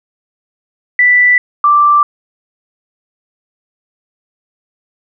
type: tone pair in turn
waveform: sine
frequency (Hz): 1975.5 / 1174.6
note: B6 / D6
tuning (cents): 0 / 0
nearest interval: major sixth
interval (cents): 900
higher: first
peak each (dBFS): -5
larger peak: neither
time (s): 0.99-1.38 / 1.64-2.03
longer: neither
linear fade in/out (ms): 2
effects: none